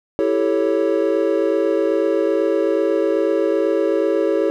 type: chord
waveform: triangle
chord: A dominant seventh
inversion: second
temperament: equal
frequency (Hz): 329.6 / 392 / 440 / 554.4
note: E4 / G4 / A4 / C#5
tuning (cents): 0 / 0 / 0 / 0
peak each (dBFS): -19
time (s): 0.19-4.5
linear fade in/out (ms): 0
effects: none